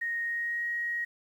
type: tone with pitch glide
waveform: sine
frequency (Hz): 1864.7 to 1888.5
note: A#6 to A#6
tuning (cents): 0 to +22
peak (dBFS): -29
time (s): 0.01-1.05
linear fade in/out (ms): 10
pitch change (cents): +22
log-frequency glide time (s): 0.23-0.65
effects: 10-bit